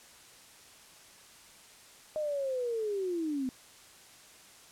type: linear sweep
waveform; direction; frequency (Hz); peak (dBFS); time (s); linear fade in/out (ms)
sine; down; 622.3 to 249.8; -30; 2.16-3.49; 0
effects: white hiss -55 dBFS RMS until 4.71 s + low-pass 10000 Hz 12 dB/octave